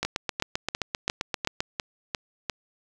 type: two click trains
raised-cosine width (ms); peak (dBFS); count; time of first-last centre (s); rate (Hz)
0.2; -10 / -9; 8 / 13; 0.05-2.498 / 0.03-1.605; 2.86 / 7.62
effects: none